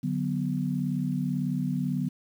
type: chord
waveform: sine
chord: B minor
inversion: first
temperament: equal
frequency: 146.83 / 185 / 246.9 Hz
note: D3 / F#3 / B3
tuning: 0 / 0 / 0 cents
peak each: -30 dBFS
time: 0.03-2.09 s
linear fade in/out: 10 ms
effects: 9-bit